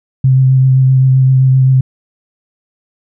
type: tone with vibrato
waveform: sine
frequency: 131.3 Hz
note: C3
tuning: 6 cents sharp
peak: -5 dBFS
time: 0.24-1.81 s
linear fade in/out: 5 ms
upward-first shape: triangle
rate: 7.7 Hz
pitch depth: 19 cents each way
effects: none